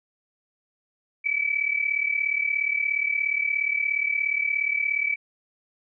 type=tone pair together; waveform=sine; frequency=2279 / 2316 Hz; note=C#7 / D7; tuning=+47 / -25 cents; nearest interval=unison; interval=28 cents; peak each=-25 dBFS; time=1.24-5.16 s; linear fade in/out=20 ms; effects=none